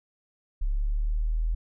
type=linear sweep; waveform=sine; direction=up; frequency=34.5 to 41.2 Hz; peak=-23 dBFS; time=0.61-1.55 s; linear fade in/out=10 ms; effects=none